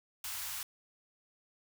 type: band-stop noise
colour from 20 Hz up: white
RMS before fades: -40 dBFS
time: 0.24-0.63 s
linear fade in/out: 2 ms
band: 110 to 820 Hz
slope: 24 dB/octave
effects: none